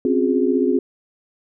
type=chord; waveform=sine; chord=Db major seventh; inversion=third; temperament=equal with one note detuned; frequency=261.6 / 277.2 / 358 / 415.3 Hz; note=C4 / Db4 / F4 / Ab4; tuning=0 / 0 / +43 / 0 cents; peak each=-19 / -24 / -20 / -21 dBFS; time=0.05-0.79 s; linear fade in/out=2 ms; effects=none